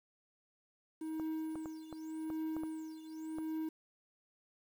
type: tone with tremolo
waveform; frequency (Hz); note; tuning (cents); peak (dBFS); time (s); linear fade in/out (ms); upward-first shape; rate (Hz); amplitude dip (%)
triangle; 316.4; D#4; +29; -33; 1.01-3.69; 5; triangle; 0.87; 80
type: clicks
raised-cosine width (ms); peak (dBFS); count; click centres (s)
1; -32; 8; 1.198 / 1.556 / 1.658 / 1.927 / 2.302 / 2.566 / 2.635 / 3.385
effects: 10-bit